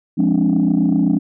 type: chord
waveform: sine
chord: D half-diminished seventh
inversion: first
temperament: equal with one note detuned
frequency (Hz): 174.61 / 207.7 / 265.9 / 293.7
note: F3 / Ab3 / C4 / D4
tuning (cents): 0 / 0 / +28 / 0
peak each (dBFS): -17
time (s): 0.17-1.19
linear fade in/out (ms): 20
effects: tanh soft clip ceiling -7 dBFS